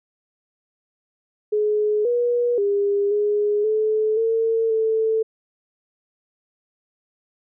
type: tone with pitch steps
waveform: sine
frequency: 422.2 / 482.2 / 403.8 / 415.5 / 432.6 / 451.7 / 442.8 Hz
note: G#4 / B4 / G#4 / G#4 / A4 / A4 / A4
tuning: +29 / -41 / -49 / +1 / -29 / +45 / +11 cents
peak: -17 dBFS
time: 1.52-5.23 s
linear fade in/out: 10 ms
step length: 530 ms
effects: none